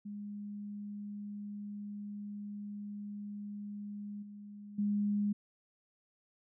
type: tone with level steps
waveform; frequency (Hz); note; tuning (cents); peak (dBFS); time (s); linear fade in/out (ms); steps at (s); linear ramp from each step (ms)
sine; 205.5; G#3; -18; -40 / -46 / -29; 0.05-5.33; 10; 4.22 / 4.78; 10
effects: none